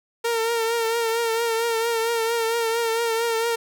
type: tone with vibrato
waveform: sawtooth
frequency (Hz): 458.9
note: A#4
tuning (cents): -27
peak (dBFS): -17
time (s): 0.24-3.56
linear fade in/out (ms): 10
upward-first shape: triangle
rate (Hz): 4.4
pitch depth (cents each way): 50
effects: none